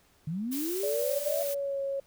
sine linear sweep, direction up, 146.83 to 672 Hz, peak -30 dBFS, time 0.27-1.43 s, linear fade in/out 5 ms
blue noise, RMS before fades -37 dBFS, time 0.51-1.55 s, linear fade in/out 20 ms
sine tone with pitch glide, 578 to 550.3 Hz, D5 to C#5, -28 to -13 cents, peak -29 dBFS, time 0.83-2 s, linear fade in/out 5 ms, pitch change -85 cents, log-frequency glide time 1.24-1.81 s
effects pink hiss -64 dBFS RMS until 2.06 s

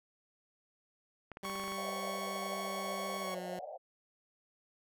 clicks, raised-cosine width 0.5 ms, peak -30 dBFS, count 9, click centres 1.317 / 1.371 / 1.452 / 1.498 / 1.556 / 1.598 / 1.639 / 1.679 / 1.72 s
15% pulse tone with pitch glide, 195.2 to 181.08 Hz, G3 to F#3, -7 to -37 cents, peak -35 dBFS, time 1.43-3.59 s, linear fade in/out 2 ms, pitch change -130 cents, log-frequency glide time 3.2-3.38 s
sawtooth tone, 1108.7 Hz, C#6, in tune, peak -36 dBFS, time 1.44-3.35 s, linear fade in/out 10 ms
pink band-pass noise, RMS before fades -44 dBFS, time 1.77-3.78 s, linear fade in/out 20 ms, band 510 to 770 Hz, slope 96 dB/octave
effects none

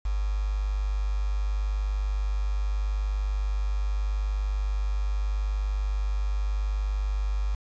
sine tone with quantisation, 50.4 Hz, G1, 49 cents sharp, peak -24 dBFS, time 0.05-7.55 s, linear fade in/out 5 ms, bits 7, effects resampled to 16000 Hz

